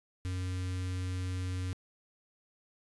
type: tone with notch filter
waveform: square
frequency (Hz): 91.8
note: F#2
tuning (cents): -13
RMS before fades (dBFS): -35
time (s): 0.25-1.73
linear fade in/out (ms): 0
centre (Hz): 720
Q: 0.6
effects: resampled to 24000 Hz